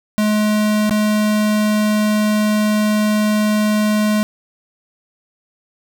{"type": "tone with dropouts", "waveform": "square", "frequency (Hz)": 212, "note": "G#3", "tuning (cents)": 36, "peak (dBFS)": -14, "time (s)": [0.18, 4.23], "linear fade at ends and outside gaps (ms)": 0, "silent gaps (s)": [0.895, 0.909], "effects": []}